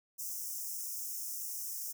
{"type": "high-pass noise", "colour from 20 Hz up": "white", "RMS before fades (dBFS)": -40, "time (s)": [0.18, 1.93], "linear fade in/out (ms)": 20, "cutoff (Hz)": 5300, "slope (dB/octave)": 96, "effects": []}